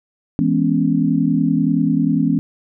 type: chord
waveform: sine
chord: C# minor seventh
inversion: first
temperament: equal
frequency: 164.81 / 207.7 / 246.9 / 277.2 Hz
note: E3 / G#3 / B3 / C#4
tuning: 0 / 0 / 0 / 0 cents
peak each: -19 / -21 / -19 / -18 dBFS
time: 0.39-2.39 s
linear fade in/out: 0 ms
effects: none